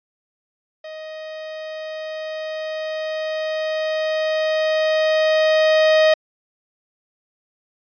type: tone with level ramp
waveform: 45% pulse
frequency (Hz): 626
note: D#5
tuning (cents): +10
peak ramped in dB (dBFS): -32 to -11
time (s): 0.84-6.14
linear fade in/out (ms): 5
effects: resampled to 11025 Hz